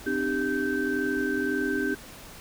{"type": "tone cluster", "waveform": "sine", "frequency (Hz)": [261.1, 302.9, 395.5, 1552], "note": ["C4", "D#4", "G4", "G6"], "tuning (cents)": [-3, -46, 15, -18], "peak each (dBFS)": -30, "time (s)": [0.06, 1.95], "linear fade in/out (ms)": 10, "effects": ["pink hiss -45 dBFS RMS until 2.4 s"]}